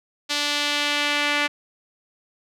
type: tone with band-pass filter sweep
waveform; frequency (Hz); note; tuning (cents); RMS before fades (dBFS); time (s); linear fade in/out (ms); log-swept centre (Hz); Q
sawtooth; 291.9; D4; -10; -23; 0.29-1.48; 20; 4100 to 2300; 1.5
effects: none